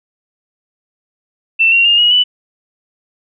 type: tone with pitch steps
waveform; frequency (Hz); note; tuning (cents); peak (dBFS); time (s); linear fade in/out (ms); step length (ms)
sine; 2679 / 2750 / 2822 / 2896 / 2973; E7 / F7 / F7 / F#7 / F#7; +27 / -27 / +17 / -38 / +8; -7; 1.59-2.24; 20; 130
effects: none